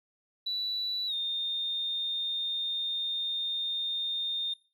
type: tone with pitch glide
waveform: triangle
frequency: 3951 to 3644 Hz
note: B7 to A#7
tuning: 0 to -40 cents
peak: -26 dBFS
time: 0.46-4.54 s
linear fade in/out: 10 ms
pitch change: -140 cents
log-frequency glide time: 1.07-1.14 s
effects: noise-tail reverb RT60 0.3 s tail -19 dB re dry + tanh soft clip ceiling -28 dBFS